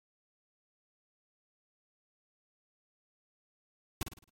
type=noise with echo; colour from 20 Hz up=pink; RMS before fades=-33 dBFS; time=4.01-4.03 s; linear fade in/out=2 ms; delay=53 ms; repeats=5; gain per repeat=-7 dB; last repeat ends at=4.295 s; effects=AAC 48 kbps